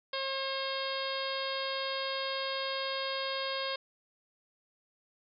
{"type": "harmonic tone with a mistuned harmonic", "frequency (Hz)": 538, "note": "C5", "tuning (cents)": 48, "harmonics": [1, 2, 3, 4, 5, 6, 7, 8, 9], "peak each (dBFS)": [-37, -39, -42, -44, -45, -41, -42, -43, -43], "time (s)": [0.13, 3.76], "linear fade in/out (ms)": 5, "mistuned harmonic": 7, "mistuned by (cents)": -19, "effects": []}